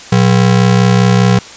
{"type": "ring-modulated tone", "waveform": "square", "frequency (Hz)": 150, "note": "D3", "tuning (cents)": 37, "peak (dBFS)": -4, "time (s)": [0.12, 1.39], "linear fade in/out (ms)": 5, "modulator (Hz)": 32.5, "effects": ["white hiss -32 dBFS RMS until 1.56 s", "resampled to 16000 Hz"]}